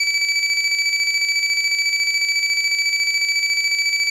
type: tone with tremolo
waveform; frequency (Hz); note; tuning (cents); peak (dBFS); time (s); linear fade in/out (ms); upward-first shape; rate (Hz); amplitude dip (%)
25% pulse; 2302; D7; -35; -11; 0-4.1; 5; square; 14; 45
effects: resampled to 24000 Hz + 7-bit